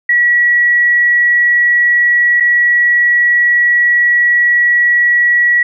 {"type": "tone with dropouts", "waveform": "sine", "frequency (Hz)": 1929, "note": "B6", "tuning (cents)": -41, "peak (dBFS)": -7, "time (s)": [0.09, 5.63], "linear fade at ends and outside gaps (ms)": 5, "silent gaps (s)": [2.401, 2.405], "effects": []}